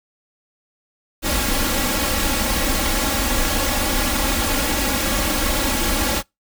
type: noise with comb filter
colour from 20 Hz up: pink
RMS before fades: -20 dBFS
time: 1.22-6.23 s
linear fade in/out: 50 ms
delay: 3.6 ms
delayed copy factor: +0.95
effects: noise-tail reverb RT60 0.2 s tail -26 dB re dry